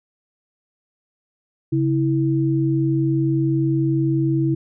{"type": "tone pair together", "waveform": "sine", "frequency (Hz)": [137.3, 326.1], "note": ["C#3", "E4"], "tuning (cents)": [-16, -19], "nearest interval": "octave + minor third", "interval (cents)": 1497, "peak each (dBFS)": [-19, -19], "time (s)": [1.72, 4.55], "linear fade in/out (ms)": 10, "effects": []}